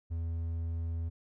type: tone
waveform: triangle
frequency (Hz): 82.9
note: E2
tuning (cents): +10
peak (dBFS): -30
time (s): 0.1-1.1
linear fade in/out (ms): 20
effects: none